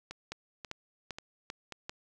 two click trains, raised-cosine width 0.2 ms, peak -24 / -21 dBFS, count 4 / 5, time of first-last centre 0.11-1.723 / 0.32-1.895 s, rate 1.86 / 2.54 Hz, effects none

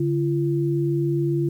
sine tone pair together, 143.61 / 340.9 Hz, D3 / F4, -38 / -42 cents, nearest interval octave + minor third, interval 1496 cents, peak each -22 dBFS, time 0-1.49 s, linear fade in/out 5 ms, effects 9-bit

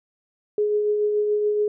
sine tone with tremolo, 418.8 Hz, G#4, 15 cents sharp, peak -17 dBFS, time 0.58-1.68 s, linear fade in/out 2 ms, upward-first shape triangle, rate 7 Hz, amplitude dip 35%, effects none

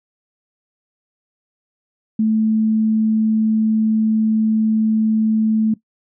sine tone, 218.9 Hz, A3, 9 cents flat, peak -13 dBFS, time 2.19-5.74 s, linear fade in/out 5 ms, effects noise-tail reverb RT60 0.1 s tail -17 dB re dry

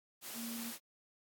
sine tone in noise, 232.4 Hz, A#3, 5 cents flat, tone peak -41 dBFS, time 0.34-0.73 s, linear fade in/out 50 ms, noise white, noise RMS -45 dBFS, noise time 0.21-0.79 s, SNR +1 dB, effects high-pass 150 Hz 12 dB/octave + AAC 64 kbps

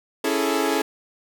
sawtooth chord, A major seventh, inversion first, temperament equal, 277.2 / 329.6 / 415.3 / 440 Hz, C#4 / E4 / G#4 / A4, 0 / 0 / 0 / 0 cents, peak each -22 dBFS, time 0.24-0.82 s, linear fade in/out 5 ms, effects none

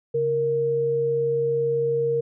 sine tone pair together, 138.6 / 466.2 Hz, C#3 / A#4, 0 / 0 cents, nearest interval octave + major sixth, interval 2100 cents, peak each -31 / -20 dBFS, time 0.14-2.21 s, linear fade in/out 10 ms, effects none

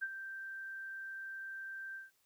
sine tone with ADSR envelope, 1568 Hz, G6, in tune, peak -33 dBFS, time 0.01-2.11 s, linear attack 21 ms, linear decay 46 ms, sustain -9 dB, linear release 160 ms, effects white hiss -75 dBFS RMS until 2.25 s

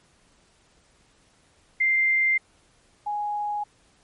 sine tone pair in turn, 2093 / 830.6 Hz, C7 / G#5, 0 / 0 cents, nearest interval octave + major third, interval 1600 cents, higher first, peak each -18 / -25 dBFS, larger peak first, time 1.8-2.38 / 3.06-3.64 s, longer neither, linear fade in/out 10 ms, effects pink hiss -61 dBFS RMS until 4.03 s + MP3 48 kbps

